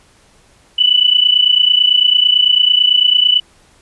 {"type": "tone pair together", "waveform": "sine", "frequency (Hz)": [2961, 2990], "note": ["F#7", "F#7"], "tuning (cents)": [1, 17], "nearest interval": "unison", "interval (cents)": 16, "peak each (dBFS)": -11, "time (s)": [0.78, 3.4], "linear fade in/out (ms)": 10, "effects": ["pink hiss -50 dBFS RMS until 3.81 s", "resampled to 24000 Hz"]}